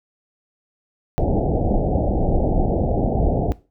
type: low-pass noise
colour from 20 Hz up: pink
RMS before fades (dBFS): -19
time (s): 1.18-3.52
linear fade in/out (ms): 0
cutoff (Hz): 800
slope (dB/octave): 96
effects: noise-tail reverb RT60 0.3 s tail -18 dB re dry